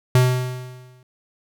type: tone with exponential decay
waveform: square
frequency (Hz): 126.5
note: B2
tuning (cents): +42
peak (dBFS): -11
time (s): 0.15-1.03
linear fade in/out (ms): 2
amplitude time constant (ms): 190
effects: none